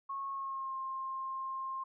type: tone with pitch glide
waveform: sine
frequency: 1094 to 1061 Hz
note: C#6 to C6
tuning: -23 to +24 cents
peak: -36 dBFS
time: 0.09-1.84 s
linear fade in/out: 10 ms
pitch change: -53 cents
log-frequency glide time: 0.31-0.76 s
effects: none